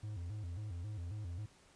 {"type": "tone with vibrato", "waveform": "triangle", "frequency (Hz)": 95.7, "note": "G2", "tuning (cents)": -41, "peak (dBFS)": -38, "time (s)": [0.03, 1.46], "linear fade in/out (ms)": 5, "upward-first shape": "square", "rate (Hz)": 3.7, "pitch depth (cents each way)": 180, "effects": ["pink hiss -65 dBFS RMS until 1.75 s", "resampled to 22050 Hz"]}